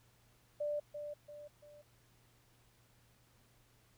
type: tone with echo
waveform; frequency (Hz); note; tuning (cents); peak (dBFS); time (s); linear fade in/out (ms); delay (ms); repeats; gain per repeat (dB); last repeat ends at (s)
sine; 590; D5; +8; -34; 0.6-0.8; 10; 340; 3; -7; 1.82
effects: added 118 Hz sine -70 dBFS peak until 3.97 s + pink hiss -70 dBFS RMS until 3.97 s